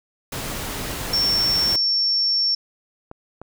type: noise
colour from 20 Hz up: pink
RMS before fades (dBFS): -29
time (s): 0.32-1.76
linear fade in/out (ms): 5
type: tone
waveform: sine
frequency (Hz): 5450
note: F8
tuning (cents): -43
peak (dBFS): -17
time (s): 1.13-2.55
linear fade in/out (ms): 5
type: clicks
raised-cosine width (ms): 1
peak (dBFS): -22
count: 2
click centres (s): 3.114 / 3.416
effects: none